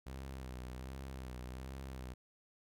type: tone with vibrato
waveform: sawtooth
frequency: 64.6 Hz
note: C2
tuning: 21 cents flat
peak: -40 dBFS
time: 0.06-2.14 s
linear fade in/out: 10 ms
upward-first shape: sine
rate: 1.3 Hz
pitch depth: 63 cents each way
effects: none